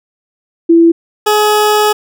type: tone pair in turn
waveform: sine / 20% pulse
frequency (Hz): 334.1 / 422.4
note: E4 / G#4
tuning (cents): +23 / +29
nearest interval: major third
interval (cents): 406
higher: second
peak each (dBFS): -3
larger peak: neither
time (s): 0.69-0.92 / 1.26-1.93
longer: second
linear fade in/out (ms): 10
effects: none